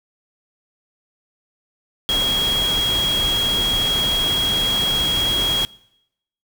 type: tone in noise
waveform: sine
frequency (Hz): 3292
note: G#7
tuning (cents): -16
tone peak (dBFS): -17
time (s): 2.09-5.65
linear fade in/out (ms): 0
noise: pink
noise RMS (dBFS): -26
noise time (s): 2.09-5.65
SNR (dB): +6
effects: noise-tail reverb RT60 0.8 s tail -23 dB re dry